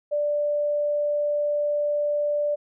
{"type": "tone", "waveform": "sine", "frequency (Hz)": 588, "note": "D5", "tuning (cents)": 2, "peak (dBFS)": -21, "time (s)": [0.11, 2.56], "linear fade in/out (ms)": 20, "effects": []}